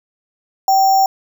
sine tone with sample-and-hold, 774 Hz, G5, 22 cents flat, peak -9 dBFS, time 0.68-1.06 s, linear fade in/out 2 ms, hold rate 6300 Hz, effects none

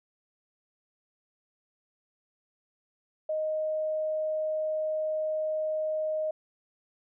sine tone, 622.3 Hz, D#5, in tune, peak -27 dBFS, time 3.29-6.31 s, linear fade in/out 5 ms, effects none

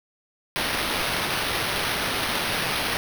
white noise with sample-and-hold, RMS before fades -26 dBFS, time 0.56-2.97 s, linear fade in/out 0 ms, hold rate 7350 Hz, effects none

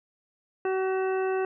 harmonic tone, 378.6 Hz, F#4, 40 cents sharp, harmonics 1 / 2 / 3 / 4 / 5 / 7, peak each -25 / -33 / -39 / -38 / -43 / -43 dBFS, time 0.65-1.45 s, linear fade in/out 2 ms, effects none

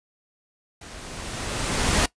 pink noise with level ramp, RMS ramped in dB -42 to -19 dBFS, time 0.81-2.06 s, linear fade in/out 5 ms, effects noise-tail reverb RT60 0.1 s tail -19 dB re dry + resampled to 22050 Hz

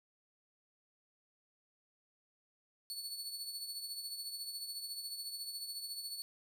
sawtooth tone with tremolo, 4435 Hz, C#8, in tune, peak -36 dBFS, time 2.9-6.22 s, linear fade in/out 0 ms, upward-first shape triangle, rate 14 Hz, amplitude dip 60%, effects none

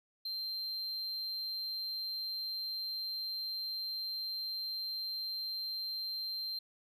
triangle tone, 4148 Hz, C8, 16 cents flat, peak -35 dBFS, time 0.25-6.59 s, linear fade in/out 5 ms, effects none

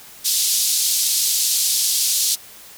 pink band-pass noise, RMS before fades -19 dBFS, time 0.24-2.36 s, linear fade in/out 20 ms, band 4100 to 14000 Hz, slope 24 dB/octave, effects white hiss -42 dBFS RMS until 2.77 s

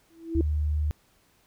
sine tone with exponential growth, 329.6 Hz, E4, in tune, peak -19 dBFS, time 0.1-0.41 s, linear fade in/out 2 ms, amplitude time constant 66 ms
sine tone, 75.3 Hz, D2, 44 cents sharp, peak -23 dBFS, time 0.35-0.91 s, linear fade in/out 0 ms
effects pink hiss -64 dBFS RMS until 1.46 s

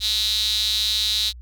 sawtooth tone with high-pass filter, 214.2 Hz, A3, 46 cents flat, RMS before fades -22 dBFS, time 0-1.33 s, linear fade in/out 50 ms, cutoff 3900 Hz, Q 9.9, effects added 60 Hz sine -37 dBFS peak until 1.41 s

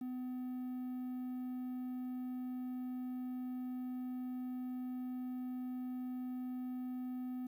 triangle tone with quantisation, 252.3 Hz, B3, 37 cents sharp, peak -37 dBFS, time 0.01-7.47 s, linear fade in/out 5 ms, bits 11, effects none

